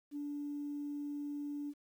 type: tone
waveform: sine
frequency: 290 Hz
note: D4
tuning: 22 cents flat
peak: -37 dBFS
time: 0.11-1.74 s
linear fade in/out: 50 ms
effects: tanh soft clip ceiling -33 dBFS + 11-bit